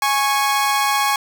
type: tone pair together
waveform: sawtooth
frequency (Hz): 830.6 / 1102.3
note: G#5 / C#6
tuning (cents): 0 / -10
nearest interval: perfect fourth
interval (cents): 490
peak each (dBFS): -15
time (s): 0.02-1.16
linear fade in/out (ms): 2
effects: none